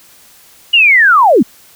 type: linear sweep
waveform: sine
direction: down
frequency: 2915 to 180 Hz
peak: -4 dBFS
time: 0.73-1.43 s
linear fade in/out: 10 ms
effects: white hiss -43 dBFS RMS until 1.75 s